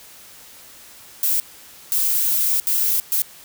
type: noise bursts at uneven times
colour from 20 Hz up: violet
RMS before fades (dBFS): -19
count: 4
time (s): 1.23-1.4 / 1.92-2.6 / 2.67-3 / 3.12-3.22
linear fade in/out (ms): 0
effects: white hiss -44 dBFS RMS until 3.44 s